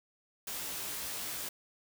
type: noise with comb filter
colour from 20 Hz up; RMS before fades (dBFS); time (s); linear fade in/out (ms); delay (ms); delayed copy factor
white; -39; 0.47-1.49; 5; 17; +0.8
effects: none